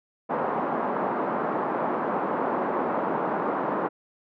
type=band-pass noise; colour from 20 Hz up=white; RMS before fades=-27 dBFS; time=0.29-3.89 s; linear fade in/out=20 ms; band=190 to 1100 Hz; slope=24 dB/octave; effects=none